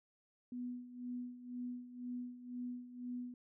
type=tone with tremolo; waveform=sine; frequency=246.4 Hz; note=B3; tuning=4 cents flat; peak=-39 dBFS; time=0.52-3.34 s; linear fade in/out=2 ms; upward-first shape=sine; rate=2 Hz; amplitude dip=75%; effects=none